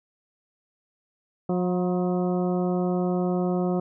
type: harmonic tone with a mistuned harmonic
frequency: 180 Hz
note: F#3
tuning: 47 cents flat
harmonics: 1 / 2 / 3 / 4 / 5 / 6 / 7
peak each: -24 / -27 / -32 / -33 / -44 / -43 / -42 dBFS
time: 1.49-3.8 s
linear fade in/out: 5 ms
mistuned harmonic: 5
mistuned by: +96 cents
effects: none